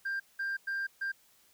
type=tone bursts at uneven times; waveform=sine; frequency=1589 Hz; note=G6; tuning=23 cents sharp; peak=-29 dBFS; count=4; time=0.05-0.2 / 0.39-0.57 / 0.67-0.87 / 1.01-1.12 s; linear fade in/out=10 ms; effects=tanh soft clip ceiling -30 dBFS + white hiss -65 dBFS RMS until 1.53 s